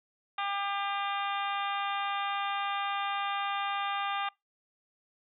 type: harmonic tone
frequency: 399.8 Hz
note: G4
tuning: 34 cents sharp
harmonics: 2 / 3 / 4 / 5 / 6 / 7 / 8 / 9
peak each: -34 / -34 / -41 / -43 / -42 / -42 / -46 / -43 dBFS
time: 0.38-4.29 s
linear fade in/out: 5 ms
effects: noise-tail reverb RT60 0.2 s tail -25 dB re dry